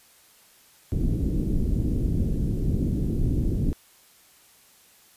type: low-pass noise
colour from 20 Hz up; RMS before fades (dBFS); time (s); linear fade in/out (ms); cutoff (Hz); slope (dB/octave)
pink; -24; 0.92-3.73; 0; 320; 24
effects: white hiss -56 dBFS RMS until 5.16 s + resampled to 32000 Hz

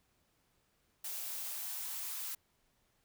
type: noise with high-pass filter sweep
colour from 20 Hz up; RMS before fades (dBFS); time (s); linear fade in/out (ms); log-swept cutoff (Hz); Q
blue; -41; 1.04-2.35; 5; 540 to 1000; 2
effects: pink hiss -75 dBFS RMS until 3.04 s

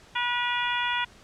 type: harmonic tone with a mistuned harmonic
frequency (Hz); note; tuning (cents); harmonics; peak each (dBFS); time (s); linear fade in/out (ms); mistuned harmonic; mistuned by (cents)
485.1; B4; -31; 2 / 3 / 4 / 5 / 6 / 7; -29 / -31 / -32 / -33 / -34 / -34; 0.15-1.05; 10; 6; -35
effects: pink hiss -53 dBFS RMS until 1.23 s + low-pass 7000 Hz 12 dB/octave

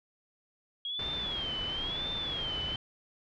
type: tone with vibrato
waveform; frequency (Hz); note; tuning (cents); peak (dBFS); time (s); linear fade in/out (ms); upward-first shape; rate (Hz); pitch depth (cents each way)
sine; 3277; G#7; -24; -33; 0.85-2.76; 2; sine; 0.99; 150
type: low-pass noise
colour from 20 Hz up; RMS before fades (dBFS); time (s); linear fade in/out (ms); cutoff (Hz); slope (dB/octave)
pink; -41; 0.99-2.76; 2; 4000; 24
effects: none

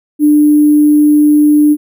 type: tone with sample-and-hold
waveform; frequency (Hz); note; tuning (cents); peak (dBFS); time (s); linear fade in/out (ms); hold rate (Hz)
sine; 297.7; D4; +24; -4; 0.19-1.77; 50; 11025
effects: none

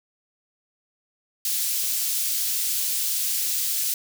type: high-pass noise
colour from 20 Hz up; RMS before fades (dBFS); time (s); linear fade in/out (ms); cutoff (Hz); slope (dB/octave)
white; -25; 1.45-3.94; 2; 3900; 12
effects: none

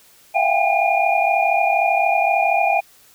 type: tone cluster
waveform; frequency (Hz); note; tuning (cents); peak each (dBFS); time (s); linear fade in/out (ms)
sine; 666 / 710 / 779 / 812 / 2426; E5 / F5 / G5 / G#5 / D#7; +18 / +28 / -11 / -39 / -44; -21; 0.34-2.81; 20
effects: white hiss -51 dBFS RMS until 3.14 s

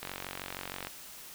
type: click train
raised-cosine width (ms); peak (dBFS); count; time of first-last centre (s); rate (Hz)
0.3; -21; 40; 0.03-0.871; 46.4
effects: white hiss -48 dBFS RMS until 1.34 s

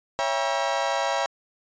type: chord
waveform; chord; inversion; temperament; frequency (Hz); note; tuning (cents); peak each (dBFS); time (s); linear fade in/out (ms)
35% pulse; C# diminished seventh; none; just; 554.4 / 665.2 / 798.3 / 957.9; C#5 / E5 / G5 / Bb5; 0 / +16 / +31 / +47; -27; 0.19-1.26; 0
effects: resampled to 16000 Hz

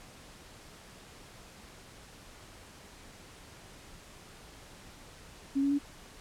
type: tone with pitch steps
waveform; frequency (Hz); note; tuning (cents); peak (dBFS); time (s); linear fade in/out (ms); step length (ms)
sine; 274.8 / 279.9 / 285.1; C#4 / C#4 / C#4; -15 / +17 / +49; -25; 5.55-5.79; 20; 80
effects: pink hiss -52 dBFS RMS until 6.2 s + low-pass 10000 Hz 12 dB/octave

